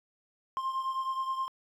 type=beating tone pair; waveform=triangle; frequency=1055 / 1064.5 Hz; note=C6 / C6; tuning=+14 / +30 cents; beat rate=9.5 Hz; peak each=-29 / -35 dBFS; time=0.57-1.48 s; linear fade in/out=0 ms; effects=tanh soft clip ceiling -21 dBFS